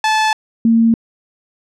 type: tone pair in turn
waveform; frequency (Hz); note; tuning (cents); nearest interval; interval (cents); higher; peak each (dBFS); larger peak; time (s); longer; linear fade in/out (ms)
sawtooth / sine; 869 / 228.2; A5 / A#3; -22 / -37; octave + major seventh; 2315; first; -8; neither; 0.04-0.33 / 0.65-0.94; neither; 2
effects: low-pass 6000 Hz 12 dB/octave